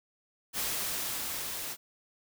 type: noise with level ramp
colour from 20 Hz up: white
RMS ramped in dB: -32 to -38 dBFS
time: 0.53-1.77 s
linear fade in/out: 50 ms
effects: none